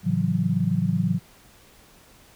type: chord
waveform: sine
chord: F# minor seventh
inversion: first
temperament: just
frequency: 111 / 138.75 / 166.5 / 185 Hz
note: A2 / C#3 / E3 / F#3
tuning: +16 / +2 / +18 / 0 cents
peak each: -28 / -28 / -24 / -24 dBFS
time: 0.03-1.2 s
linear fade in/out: 50 ms
effects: pink hiss -53 dBFS RMS until 2.35 s